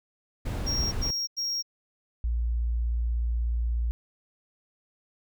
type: noise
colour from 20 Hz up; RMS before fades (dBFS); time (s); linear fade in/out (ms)
brown; -30; 0.45-1.11; 10
type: tone bursts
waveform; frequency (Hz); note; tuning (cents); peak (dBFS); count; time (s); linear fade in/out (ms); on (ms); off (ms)
triangle; 5588; F8; 0; -26; 3; 0.66-1.626; 20; 260; 93
type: tone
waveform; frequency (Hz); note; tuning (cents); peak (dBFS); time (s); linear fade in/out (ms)
sine; 58.27; A#1; 0; -24; 2.24-3.91; 0
effects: none